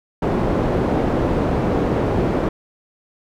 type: low-pass noise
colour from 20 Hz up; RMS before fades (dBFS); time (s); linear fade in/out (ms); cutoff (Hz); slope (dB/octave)
white; -19; 0.22-2.49; 5; 480; 12
effects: none